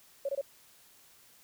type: tone bursts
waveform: sine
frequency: 554.4 Hz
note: C#5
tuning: in tune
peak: -29 dBFS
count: 3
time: 0.25-0.413 s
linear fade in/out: 5 ms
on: 39 ms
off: 23 ms
effects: white hiss -60 dBFS RMS until 1.43 s